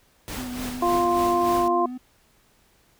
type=noise with tremolo; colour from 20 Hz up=pink; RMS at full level=-33 dBFS; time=0.28-1.68 s; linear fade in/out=0 ms; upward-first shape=sine; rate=3.4 Hz; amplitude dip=55%
type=tone with vibrato; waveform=triangle; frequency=250 Hz; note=B3; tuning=21 cents sharp; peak=-29 dBFS; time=0.37-1.98 s; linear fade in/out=10 ms; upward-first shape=sine; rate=5.2 Hz; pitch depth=26 cents each way
type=harmonic tone; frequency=349.2 Hz; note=F4; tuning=in tune; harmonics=1 / 2 / 3; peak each=-23 / -23 / -23 dBFS; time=0.82-1.86 s; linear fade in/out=5 ms
effects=pink hiss -61 dBFS RMS until 2.99 s